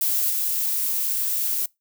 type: noise with level steps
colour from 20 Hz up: violet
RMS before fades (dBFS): -22 / -24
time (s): 0.01-1.66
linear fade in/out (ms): 5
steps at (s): 0.3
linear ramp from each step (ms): 5
effects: noise-tail reverb RT60 0.2 s tail -24 dB re dry